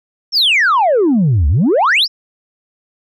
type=exponential two-way sweep; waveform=sine; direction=down then up; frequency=5640 to 67.3 to 5640 Hz; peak=-7 dBFS; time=0.32-2.08 s; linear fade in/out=50 ms; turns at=1.48 s; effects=tanh soft clip ceiling -7 dBFS